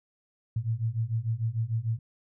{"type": "beating tone pair", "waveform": "sine", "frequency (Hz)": [110, 116.7], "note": ["A2", "A#2"], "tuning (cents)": [0, 2], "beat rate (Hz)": 6.7, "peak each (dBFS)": [-30, -29], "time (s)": [0.56, 1.99], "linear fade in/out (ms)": 5, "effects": []}